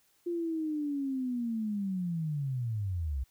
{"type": "linear sweep", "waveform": "sine", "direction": "down", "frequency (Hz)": [350, 61.74], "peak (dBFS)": -30, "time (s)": [0.26, 3.24], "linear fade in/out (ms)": 10, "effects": ["white hiss -69 dBFS RMS until 3.3 s"]}